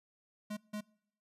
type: tone bursts at uneven times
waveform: square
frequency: 210.3 Hz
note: G#3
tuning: 22 cents sharp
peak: -38 dBFS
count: 2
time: 0.5-0.57 / 0.73-0.81 s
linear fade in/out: 10 ms
effects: noise-tail reverb RT60 0.7 s tail -25 dB re dry + resampled to 32000 Hz